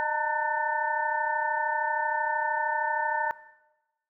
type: tone cluster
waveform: sine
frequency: 610 / 894 / 927 / 1496 / 1787 Hz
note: D#5 / A5 / A#5 / F#6 / A6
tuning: -34 / +27 / -10 / +19 / +26 cents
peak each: -35 / -29 / -32 / -33 / -32 dBFS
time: 0-3.31 s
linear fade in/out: 0 ms
effects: noise-tail reverb RT60 1.0 s tail -17 dB re dry